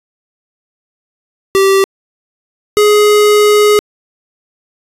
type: tone pair in turn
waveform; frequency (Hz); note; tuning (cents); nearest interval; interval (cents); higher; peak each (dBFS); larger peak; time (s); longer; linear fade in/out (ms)
square; 388.9 / 418.1; G4 / G#4; -14 / +12; minor second; 126; second; -7 / -6; second; 1.55-1.84 / 2.77-3.79; second; 0
effects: resampled to 32000 Hz